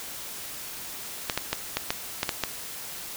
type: clicks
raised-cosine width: 0.2 ms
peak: -7 dBFS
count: 8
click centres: 1.298 / 1.376 / 1.53 / 1.77 / 1.905 / 2.231 / 2.292 / 2.437 s
effects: white hiss -38 dBFS RMS until 3.16 s